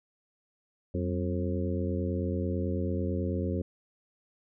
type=harmonic tone with a mistuned harmonic; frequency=89.1 Hz; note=F2; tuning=35 cents sharp; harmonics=1 / 2 / 3 / 4 / 5 / 6; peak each=-31 / -34 / -36 / -37 / -38 / -39 dBFS; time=0.94-3.62 s; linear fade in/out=5 ms; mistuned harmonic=2; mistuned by=+110 cents; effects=none